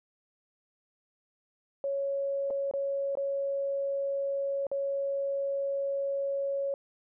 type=tone with dropouts; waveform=sine; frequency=554.4 Hz; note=C#5; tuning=in tune; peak=-28 dBFS; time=1.84-6.74 s; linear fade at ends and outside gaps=1 ms; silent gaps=2.503-2.507 / 2.712-2.737 / 3.153-3.172 / 4.668-4.715 s; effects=none